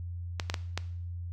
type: clicks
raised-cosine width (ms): 0.2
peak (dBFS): -13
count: 4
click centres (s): 0.398 / 0.499 / 0.542 / 0.776
effects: noise-tail reverb RT60 0.6 s tail -17 dB re dry + added 87 Hz sine -35 dBFS peak until 1.32 s